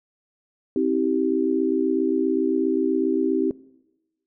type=tone cluster; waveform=sine; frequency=263.9 / 321 / 388.6 Hz; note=C4 / E4 / G4; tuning=+15 / -46 / -15 cents; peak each=-23 dBFS; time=0.76-3.51 s; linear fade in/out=2 ms; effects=noise-tail reverb RT60 1.0 s tail -21 dB re dry